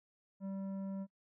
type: tone with tanh clipping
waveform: triangle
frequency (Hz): 194.1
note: G3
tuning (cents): -17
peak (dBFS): -40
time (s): 0.4-1.07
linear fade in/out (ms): 50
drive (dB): 14
effects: noise-tail reverb RT60 0.1 s tail -26 dB re dry